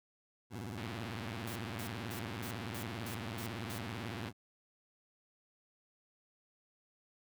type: tone with vibrato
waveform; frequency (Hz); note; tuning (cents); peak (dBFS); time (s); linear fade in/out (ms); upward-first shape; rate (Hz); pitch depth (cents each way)
20% pulse; 107.7; A2; -37; -36; 0.5-4.33; 50; square; 18; 210
type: click train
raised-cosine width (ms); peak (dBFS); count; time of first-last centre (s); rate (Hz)
0.3; -29; 404; 0.78-4.284; 115
type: noise bursts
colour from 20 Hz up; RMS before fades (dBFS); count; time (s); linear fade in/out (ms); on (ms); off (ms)
white; -48; 8; 1.47-3.784; 5; 88; 230
effects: none